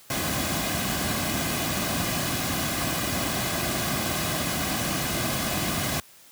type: noise with comb filter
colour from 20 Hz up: pink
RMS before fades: -27 dBFS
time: 0.1-6 s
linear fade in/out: 2 ms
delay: 2.2 ms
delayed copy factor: -0.55
effects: white hiss -52 dBFS RMS until 6.31 s + high-pass 60 Hz 12 dB/octave